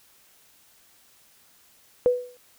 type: tone with exponential decay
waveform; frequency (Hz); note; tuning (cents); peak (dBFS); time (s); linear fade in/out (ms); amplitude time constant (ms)
sine; 494; B4; 0; -13; 2.06-2.37; 0; 67
effects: white hiss -58 dBFS RMS until 2.58 s